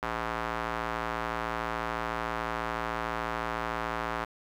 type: tone with band-pass filter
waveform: square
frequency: 56.9 Hz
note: A#1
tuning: 41 cents flat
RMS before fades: -33 dBFS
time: 0.02-4.25 s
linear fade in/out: 10 ms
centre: 1200 Hz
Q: 1.4
effects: 9-bit